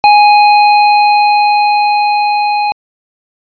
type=tone with level ramp; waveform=square; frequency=830.6 Hz; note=G#5; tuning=in tune; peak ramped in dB=-3 to -11 dBFS; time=0.04-2.72 s; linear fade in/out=0 ms; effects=resampled to 11025 Hz